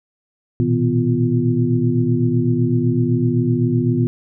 sine tone cluster, 116.6 / 124.5 / 160.6 / 248.9 / 348.6 Hz, A#2 / B2 / E3 / B3 / F4, +1 / +14 / -45 / +14 / -3 cents, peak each -21 / -19 / -23 / -19 / -23 dBFS, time 0.6-4.07 s, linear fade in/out 0 ms, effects none

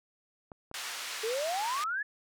clicks, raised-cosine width 1 ms, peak -31 dBFS, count 2, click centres 0.518 / 0.714 s
pink band-pass noise, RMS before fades -39 dBFS, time 0.74-1.84 s, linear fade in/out 2 ms, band 1300 to 8400 Hz, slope 12 dB/octave
sine exponential sweep, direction up, 424.4 to 1754 Hz, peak -30 dBFS, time 1.23-2.03 s, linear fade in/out 10 ms
effects none

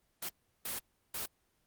white noise bursts at uneven times, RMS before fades -38 dBFS, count 3, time 0.22-0.29 / 0.65-0.79 / 1.14-1.26 s, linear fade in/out 5 ms, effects pink hiss -75 dBFS RMS until 1.66 s + Opus 24 kbps

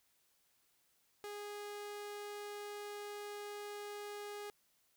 sawtooth tone, 412.6 Hz, G#4, 11 cents flat, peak -40 dBFS, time 1.24-4.5 s, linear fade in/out 0 ms, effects white hiss -75 dBFS RMS until 4.96 s

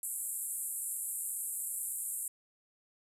pink band-pass noise, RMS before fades -38 dBFS, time 0.03-2.28 s, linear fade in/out 2 ms, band 7700 to 13000 Hz, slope 96 dB/octave, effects none

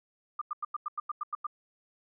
sine tone bursts, 1204 Hz, D6, 43 cents sharp, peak -30 dBFS, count 10, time 0.39-1.468 s, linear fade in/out 5 ms, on 25 ms, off 92 ms, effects none

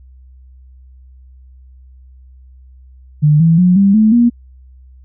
sine tone with pitch steps, 149.9 / 164.41 / 180.33 / 197.79 / 216.9 / 238 Hz, D3 / E3 / F#3 / G3 / A3 / A#3, +36 / -4 / -44 / +16 / -25 / +36 cents, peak -6 dBFS, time 3.22-4.3 s, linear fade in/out 20 ms, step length 180 ms, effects added 64 Hz sine -38 dBFS peak until 5.04 s

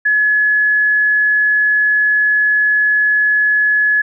sine tone, 1700 Hz, G#6, 40 cents sharp, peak -10 dBFS, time 0.05-4.02 s, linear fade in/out 10 ms, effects none

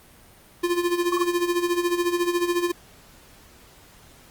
square tone with tremolo, 349.2 Hz, F4, in tune, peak -19 dBFS, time 0.63-2.72 s, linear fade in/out 10 ms, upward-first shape sine, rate 14 Hz, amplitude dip 70%
sine tone bursts, 1100 Hz, C#6, 14 cents flat, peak -22 dBFS, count 3, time 1.12-1.23 s, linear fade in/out 5 ms, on 22 ms, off 22 ms
effects pink hiss -51 dBFS RMS until 4.3 s + Opus 32 kbps

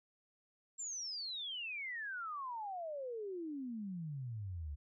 sine exponential sweep, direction down, 7520 to 69 Hz, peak -40 dBFS, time 0.78-4.76 s, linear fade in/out 20 ms, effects none

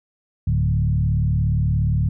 sine tone with frequency modulation, 110 Hz, A2, in tune, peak -16 dBFS, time 0.47-2.09 s, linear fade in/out 5 ms, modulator 37.1 Hz, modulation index 1.3, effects none

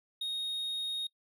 triangle tone, 3729 Hz, A#7, in tune, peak -31 dBFS, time 0.21-1.07 s, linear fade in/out 5 ms, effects noise-tail reverb RT60 0.1 s tail -26 dB re dry

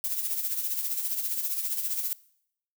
violet noise with tremolo, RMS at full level -28 dBFS, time 0.04-2.13 s, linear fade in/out 0 ms, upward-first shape sine, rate 15 Hz, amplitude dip 55%, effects noise-tail reverb RT60 0.7 s tail -21 dB re dry

